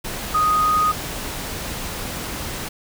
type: tone in noise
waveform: sine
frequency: 1244.5 Hz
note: D#6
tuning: in tune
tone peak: -15 dBFS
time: 0.34-0.92 s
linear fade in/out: 10 ms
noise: pink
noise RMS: -29 dBFS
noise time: 0.04-2.69 s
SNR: +11 dB
effects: none